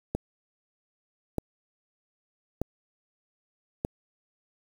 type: click train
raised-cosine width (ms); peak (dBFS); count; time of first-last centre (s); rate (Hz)
2; -14; 4; 0.15-3.849; 0.811
effects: 7-bit

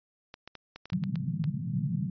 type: clicks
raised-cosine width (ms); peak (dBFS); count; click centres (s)
0.2; -25; 10; 0.341 / 0.476 / 0.553 / 0.76 / 0.856 / 0.901 / 0.932 / 1.038 / 1.157 / 1.441
type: band-pass noise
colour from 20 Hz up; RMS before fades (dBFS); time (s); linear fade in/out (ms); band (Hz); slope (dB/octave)
pink; -31; 0.92-2.1; 5; 130 to 190; 48
effects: resampled to 11025 Hz

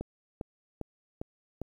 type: click train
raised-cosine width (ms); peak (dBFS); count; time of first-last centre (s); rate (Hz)
2; -22; 5; 0.01-1.616; 2.49
effects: 10-bit

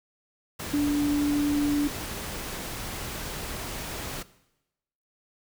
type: tone in noise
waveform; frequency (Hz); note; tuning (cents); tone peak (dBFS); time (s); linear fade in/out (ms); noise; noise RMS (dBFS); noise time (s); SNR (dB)
sine; 291.1; D4; -15; -21; 0.73-1.88; 10; pink; -35; 0.59-4.23; +11
effects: noise-tail reverb RT60 0.9 s tail -18 dB re dry

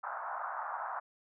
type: band-pass noise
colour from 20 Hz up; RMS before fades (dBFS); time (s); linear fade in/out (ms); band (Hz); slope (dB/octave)
white; -39; 0.03-1; 10; 680 to 1400; 48
effects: none

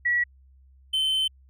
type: tone pair in turn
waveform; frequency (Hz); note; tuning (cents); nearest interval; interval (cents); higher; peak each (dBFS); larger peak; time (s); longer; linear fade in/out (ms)
sine / triangle; 1932 / 3074; B6 / G7; -39 / -35; minor sixth; 804; second; -20; neither; 0.05-0.24 / 0.93-1.28; second; 10
effects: added 66 Hz sine -52 dBFS peak until 1.49 s

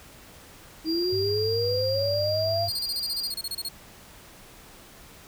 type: linear sweep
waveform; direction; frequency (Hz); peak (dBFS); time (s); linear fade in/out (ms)
sine; up; 312.5 to 694; -24; 0.84-2.69; 50
type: tone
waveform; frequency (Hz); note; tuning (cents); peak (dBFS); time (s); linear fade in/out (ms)
triangle; 4765; D8; +24; -28; 0.85-3.33; 50
type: tone with vibrato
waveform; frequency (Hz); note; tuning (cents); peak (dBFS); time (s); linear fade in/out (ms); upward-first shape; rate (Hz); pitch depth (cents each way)
sine; 101.2; G#2; -44; -31; 1.12-2.7; 10; sine; 8.8; 48
type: tone bursts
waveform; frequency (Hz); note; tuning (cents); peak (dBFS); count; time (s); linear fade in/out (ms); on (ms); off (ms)
sawtooth; 4312; C#8; -49; -26; 15; 2.68-3.688; 5; 42; 27
effects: pink hiss -49 dBFS RMS until 5.27 s

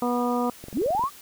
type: harmonic tone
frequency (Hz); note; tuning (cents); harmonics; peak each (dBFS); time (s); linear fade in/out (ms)
243.7; B3; -23; 1 / 2 / 3 / 4 / 5; -25 / -28 / -30 / -31 / -32; 0.02-0.5; 2
type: click train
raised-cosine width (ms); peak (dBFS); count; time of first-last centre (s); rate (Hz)
2; -25; 10; 0.64-1.038; 22.6
type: linear sweep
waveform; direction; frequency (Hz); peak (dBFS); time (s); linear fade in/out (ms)
sine; up; 150.4 to 1200; -21; 0.73-1.1; 50
effects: white hiss -47 dBFS RMS until 1.21 s

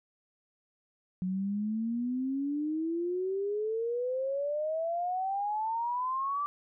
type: exponential sweep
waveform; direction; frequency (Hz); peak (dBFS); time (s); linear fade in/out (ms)
sine; up; 181.7 to 1174.7; -29; 1.22-6.46; 0
effects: none

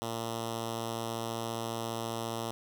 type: tone with notch filter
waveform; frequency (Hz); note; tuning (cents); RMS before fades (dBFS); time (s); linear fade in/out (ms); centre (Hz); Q
5% pulse; 114.7; A#2; -28; -36; 0.02-2.51; 0; 1600; 1.7
effects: none

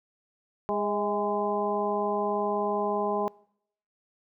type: harmonic tone with a mistuned harmonic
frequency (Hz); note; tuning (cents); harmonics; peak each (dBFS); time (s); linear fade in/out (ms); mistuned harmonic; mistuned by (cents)
205.3; G#3; -20; 1 / 2 / 3 / 4 / 5; -34 / -30 / -32 / -31 / -33; 0.69-3.28; 0; 3; +50
effects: noise-tail reverb RT60 0.7 s tail -24 dB re dry

